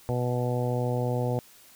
harmonic tone, 123.3 Hz, B2, 2 cents flat, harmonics 1 / 2 / 3 / 4 / 5 / 6 / 7, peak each -27 / -34 / -36 / -31 / -36 / -38 / -39 dBFS, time 0.09-1.39 s, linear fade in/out 0 ms, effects white hiss -54 dBFS RMS until 1.75 s

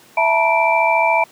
sine tone cluster, 662 / 887 / 961 / 2343 Hz, E5 / A5 / B5 / D7, +7 / +14 / -48 / -5 cents, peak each -18 dBFS, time 0.17-1.24 s, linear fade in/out 5 ms, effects pink hiss -47 dBFS RMS until 1.31 s + high-pass 200 Hz 12 dB/octave

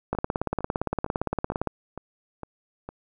two click trains, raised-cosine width 1 ms, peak -21 / -11 dBFS, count 7 / 28, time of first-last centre 0.15-2.89 / 0.13-1.673 s, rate 2.19 / 17.5 Hz, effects none

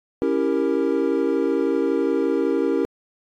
triangle chord, C# diminished seventh, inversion none, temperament equal with one note detuned, 277.2 / 329.6 / 395 / 466.2 Hz, C#4 / E4 / G4 / Bb4, 0 / 0 / +13 / 0 cents, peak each -22 dBFS, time 0.22-2.85 s, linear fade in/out 0 ms, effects AAC 64 kbps

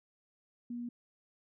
sine tone, 240 Hz, B3, 49 cents flat, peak -37 dBFS, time 0.7-0.89 s, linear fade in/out 5 ms, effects none

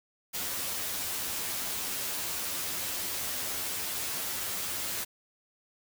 white noise with comb filter, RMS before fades -34 dBFS, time 0.33-5.05 s, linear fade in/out 20 ms, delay 11 ms, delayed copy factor +0.65, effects none

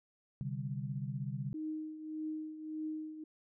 sine chord, C suspended second, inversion none, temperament equal, 130.81 / 146.83 / 196 Hz, C3 / D3 / G3, 0 / 0 / 0 cents, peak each -39 / -40 / -43 dBFS, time 0.41-1.53 s, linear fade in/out 0 ms
sine tone with tremolo, 311.1 Hz, D#4, in tune, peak -35 dBFS, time 1.54-3.24 s, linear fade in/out 5 ms, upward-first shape triangle, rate 1.7 Hz, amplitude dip 70%
effects none

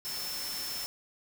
sine tone in noise, 5320 Hz, E8, 15 cents sharp, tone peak -37 dBFS, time 0.05-0.86 s, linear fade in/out 0 ms, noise white, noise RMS -39 dBFS, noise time 0.05-0.86 s, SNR -1 dB, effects none

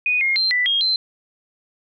sine tone with pitch steps, 2480 / 2137 / 4143 / 1980 / 3250 / 4096 Hz, D#7 / C7 / C8 / B6 / G#7 / C8, -6 / +36 / -18 / +4 / -38 / -38 cents, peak -16 dBFS, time 0.06-0.96 s, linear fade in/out 2 ms, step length 150 ms, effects none

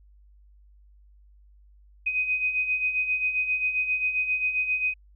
sine beating tone pair, 2501 / 2508.5 Hz, D#7 / D#7, +8 / +13 cents, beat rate 7.5 Hz, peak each -31 / -24 dBFS, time 2.06-4.94 s, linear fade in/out 10 ms, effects added 50 Hz sine -52 dBFS peak until 5.15 s

